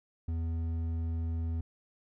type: tone with hard clipping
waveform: triangle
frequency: 82.4 Hz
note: E2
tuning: in tune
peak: -32 dBFS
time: 0.28-1.61 s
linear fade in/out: 5 ms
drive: 10 dB
effects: none